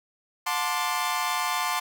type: chord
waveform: sawtooth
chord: D dominant seventh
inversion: first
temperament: equal with one note detuned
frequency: 723.1 / 880 / 1046.5 / 1174.7 Hz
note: F#5 / A5 / C6 / D6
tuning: -40 / 0 / 0 / 0 cents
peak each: -29 / -27 / -25 / -28 dBFS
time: 0.46-1.8 s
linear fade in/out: 10 ms
effects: none